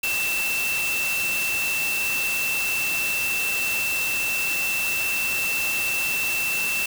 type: tone in noise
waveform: sine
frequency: 2673 Hz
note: E7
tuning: 23 cents sharp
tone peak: -23 dBFS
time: 0.03-6.86 s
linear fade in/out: 5 ms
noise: white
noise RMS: -29 dBFS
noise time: 0.03-6.86 s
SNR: +3 dB
effects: none